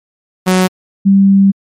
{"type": "tone pair in turn", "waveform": ["sawtooth", "sine"], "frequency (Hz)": [185, 196.01], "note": ["F#3", "G3"], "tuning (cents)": [0, 0], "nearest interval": "minor second", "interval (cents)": 100, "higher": "second", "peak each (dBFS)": -4, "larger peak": "neither", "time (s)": [[0.46, 0.68], [1.05, 1.52]], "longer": "second", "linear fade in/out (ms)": 20, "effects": ["MP3 64 kbps"]}